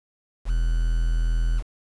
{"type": "tone with quantisation", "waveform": "triangle", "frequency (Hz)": 41.2, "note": "E1", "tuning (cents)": 0, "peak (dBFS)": -17, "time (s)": [0.45, 1.63], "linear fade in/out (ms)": 50, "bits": 7, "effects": ["resampled to 24000 Hz"]}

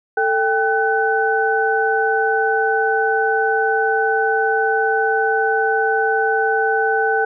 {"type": "tone cluster", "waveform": "sine", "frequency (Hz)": [442.6, 788, 1505], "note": ["A4", "G5", "F#6"], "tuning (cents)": [10, 9, 29], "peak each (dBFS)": -19, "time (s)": [0.17, 7.25], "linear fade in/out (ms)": 5, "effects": []}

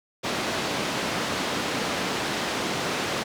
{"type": "band-pass noise", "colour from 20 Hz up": "pink", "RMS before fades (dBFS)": -28, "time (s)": [0.23, 3.24], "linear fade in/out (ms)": 20, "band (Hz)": [190, 5300], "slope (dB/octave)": 12, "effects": []}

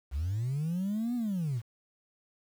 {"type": "linear two-way sweep", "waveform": "sine", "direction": "up then down", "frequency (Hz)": [61.6, 248.1, 105.9], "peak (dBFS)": -27, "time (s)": [0.11, 1.62], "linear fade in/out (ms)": 50, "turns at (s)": 1.15, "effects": ["tanh soft clip ceiling -27 dBFS", "9-bit"]}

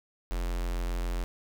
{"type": "tone with notch filter", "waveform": "square", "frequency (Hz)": 43.65, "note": "F1", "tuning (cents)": 0, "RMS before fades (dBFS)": -31, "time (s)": [0.31, 1.24], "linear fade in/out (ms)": 0, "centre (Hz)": 150, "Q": 1.1, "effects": ["10-bit"]}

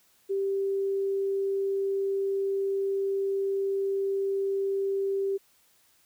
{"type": "tone", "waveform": "sine", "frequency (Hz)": 392, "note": "G4", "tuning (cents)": 0, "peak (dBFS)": -25, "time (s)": [0.29, 5.38], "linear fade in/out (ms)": 20, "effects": ["white hiss -64 dBFS RMS until 6.05 s"]}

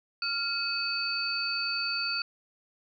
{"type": "tone cluster", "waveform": "sine", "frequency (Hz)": [1388, 2558, 4530], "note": ["F6", "D#7", "C#8"], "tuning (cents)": [-11, 47, 37], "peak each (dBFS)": [-34, -35, -30], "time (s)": [0.22, 2.22], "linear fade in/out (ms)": 2, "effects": []}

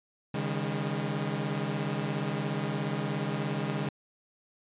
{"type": "chord", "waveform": "sawtooth", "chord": "C# suspended second", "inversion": "none", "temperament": "equal with one note detuned", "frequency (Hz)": [138.59, 155.56, 202.6], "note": ["C#3", "D#3", "G#3"], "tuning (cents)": [0, 0, -43], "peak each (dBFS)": -30, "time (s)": [0.34, 3.89], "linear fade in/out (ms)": 5, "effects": ["resampled to 8000 Hz"]}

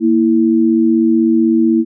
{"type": "tone pair together", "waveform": "sine", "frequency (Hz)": [231.9, 327.9], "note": ["A#3", "E4"], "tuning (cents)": [-9, -9], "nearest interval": "tritone", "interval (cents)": 600, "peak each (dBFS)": [-12, -11], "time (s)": [0, 1.85], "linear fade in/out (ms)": 50, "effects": []}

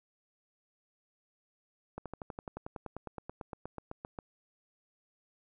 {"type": "slowing click train", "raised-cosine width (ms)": 1, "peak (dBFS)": -26, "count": 22, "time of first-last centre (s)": [1.98, 4.188], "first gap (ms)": 77, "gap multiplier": 1.03, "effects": []}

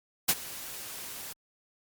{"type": "noise with ADSR envelope", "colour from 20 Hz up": "white", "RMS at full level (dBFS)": -21, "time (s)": [0.28, 1.33], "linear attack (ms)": 13, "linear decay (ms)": 46, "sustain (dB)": -20, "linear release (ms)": 6, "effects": ["Opus 48 kbps"]}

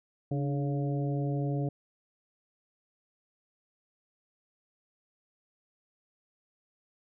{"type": "harmonic tone with a mistuned harmonic", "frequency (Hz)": 140.3, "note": "C#3", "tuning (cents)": 21, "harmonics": [1, 2, 3, 4, 5], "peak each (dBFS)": [-29, -35, -39, -41, -43], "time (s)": [0.31, 1.69], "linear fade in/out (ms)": 5, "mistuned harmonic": 2, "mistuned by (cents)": 71, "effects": []}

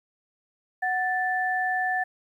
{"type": "tone pair together", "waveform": "sine", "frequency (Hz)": [740, 1760], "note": ["F#5", "A6"], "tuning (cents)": [0, 0], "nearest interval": "octave + minor third", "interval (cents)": 1500, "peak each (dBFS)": -26, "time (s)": [0.82, 2.04], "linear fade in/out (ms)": 10, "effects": ["10-bit"]}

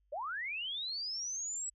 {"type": "linear sweep", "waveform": "sine", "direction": "up", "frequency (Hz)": [523.3, 7902], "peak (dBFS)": -36, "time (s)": [0.12, 1.7], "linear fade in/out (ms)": 10, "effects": ["added 50 Hz sine -70 dBFS peak until 1.74 s"]}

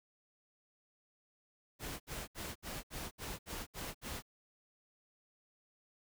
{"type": "noise bursts", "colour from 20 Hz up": "pink", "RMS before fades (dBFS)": -43, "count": 9, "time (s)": [1.79, 4.224], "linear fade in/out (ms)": 50, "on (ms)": 210, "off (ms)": 68, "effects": []}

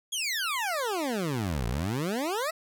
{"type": "exponential two-way sweep", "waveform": "20% pulse", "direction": "down then up", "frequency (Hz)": [3404, 54.9, 668], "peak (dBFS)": -23, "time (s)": [0.12, 2.51], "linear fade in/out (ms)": 10, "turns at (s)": 1.67, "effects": []}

